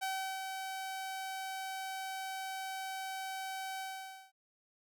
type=tone with ADSR envelope; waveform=sawtooth; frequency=765 Hz; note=G5; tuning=42 cents flat; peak=-30 dBFS; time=0.01-4.32 s; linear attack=21 ms; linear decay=360 ms; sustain=-5 dB; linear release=520 ms; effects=none